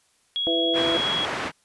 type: tone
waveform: sine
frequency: 3322 Hz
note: G#7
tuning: in tune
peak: -23 dBFS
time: 0.36-1.25 s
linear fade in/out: 0 ms
type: harmonic tone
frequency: 166.5 Hz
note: E3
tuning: 18 cents sharp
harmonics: 2 / 3 / 4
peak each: -25 / -27 / -28 dBFS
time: 0.47-0.97 s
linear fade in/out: 0 ms
type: band-pass noise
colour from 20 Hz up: white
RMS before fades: -29 dBFS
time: 0.73-1.52 s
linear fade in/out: 50 ms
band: 100 to 1800 Hz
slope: 12 dB/octave
effects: white hiss -64 dBFS RMS until 1.64 s + resampled to 24000 Hz